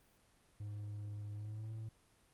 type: tone with pitch glide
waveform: triangle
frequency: 103.83 to 110.64 Hz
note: G#2 to A2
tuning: 0 to +10 cents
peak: -40 dBFS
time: 0.6-1.89 s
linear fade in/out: 5 ms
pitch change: +110 cents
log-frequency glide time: 1.35-1.71 s
effects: pink hiss -70 dBFS RMS until 2.33 s + Opus 32 kbps